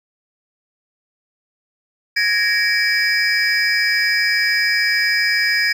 triangle tone cluster, 1670 / 1857 / 2308 / 5010 Hz, G#6 / A#6 / D7 / D#8, +9 / -7 / -31 / +11 cents, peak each -18 dBFS, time 2.16-5.73 s, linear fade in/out 10 ms, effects tanh soft clip ceiling -6 dBFS

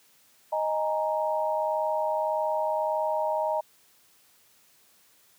sine chord, D# suspended fourth, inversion none, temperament equal, 622.3 / 830.6 / 932.3 Hz, D#5 / G#5 / A#5, 0 / 0 / 0 cents, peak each -27 / -32 / -29 dBFS, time 0.52-3.61 s, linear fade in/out 10 ms, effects white hiss -61 dBFS RMS until 5.38 s + high-pass 80 Hz 12 dB/octave

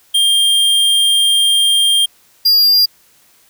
square tone pair in turn, 3200 / 4801 Hz, G7 / D8, +35 / +37 cents, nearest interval perfect fifth, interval 702 cents, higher second, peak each -10 / -8 dBFS, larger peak second, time 0.14-2.06 / 2.45-2.86 s, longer first, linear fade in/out 10 ms, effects white hiss -51 dBFS RMS until 3.49 s

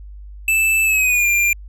square tone with pitch glide, 2637 to 2390 Hz, E7 to D7, 0 to +30 cents, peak -14 dBFS, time 0.48-1.53 s, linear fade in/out 2 ms, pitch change -170 cents, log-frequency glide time 0.84-1.28 s, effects added 50 Hz sine -33 dBFS peak until 1.68 s

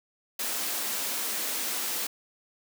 white high-pass noise, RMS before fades -31 dBFS, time 0.39-2.07 s, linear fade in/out 5 ms, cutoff 190 Hz, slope 96 dB/octave, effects none

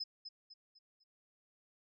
sine tone with echo, 5100 Hz, D#8, 42 cents sharp, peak -36 dBFS, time 0-0.04 s, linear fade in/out 10 ms, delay 250 ms, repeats 4, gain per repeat -8 dB, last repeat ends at 1.04 s, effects tanh soft clip ceiling -32 dBFS

